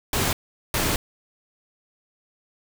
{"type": "noise bursts at uneven times", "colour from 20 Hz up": "pink", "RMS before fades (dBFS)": -23, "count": 2, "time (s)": [[0.13, 0.33], [0.74, 0.96]], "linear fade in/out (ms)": 2, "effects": []}